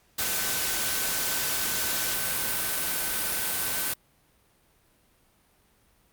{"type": "tone in noise", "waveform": "sine", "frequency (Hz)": 1523, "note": "F#6", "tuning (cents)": 50, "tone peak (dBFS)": -39, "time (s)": [0.18, 3.94], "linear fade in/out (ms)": 10, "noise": "white", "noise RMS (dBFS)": -28, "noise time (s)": [0.18, 3.94], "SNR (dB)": -14, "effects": ["pink hiss -64 dBFS RMS until 6.12 s", "Opus 48 kbps"]}